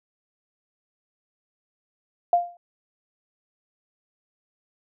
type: tone with exponential decay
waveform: sine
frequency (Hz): 698.5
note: F5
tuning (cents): 0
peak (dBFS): -12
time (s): 2.33-2.57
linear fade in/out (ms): 2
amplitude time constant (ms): 52
effects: none